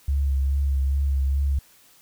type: tone with vibrato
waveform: sine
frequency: 68.8 Hz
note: C#2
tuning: 12 cents flat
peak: -19 dBFS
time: 0.08-1.59 s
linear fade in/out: 5 ms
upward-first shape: sine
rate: 2.4 Hz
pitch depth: 31 cents each way
effects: white hiss -55 dBFS RMS until 2.01 s